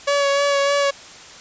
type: tone with vibrato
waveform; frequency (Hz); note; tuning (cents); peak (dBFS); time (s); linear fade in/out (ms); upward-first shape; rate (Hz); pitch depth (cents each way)
sawtooth; 564; C#5; +30; -12; 0.07-0.91; 10; sine; 3.3; 19
effects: white hiss -40 dBFS RMS until 1.4 s + resampled to 16000 Hz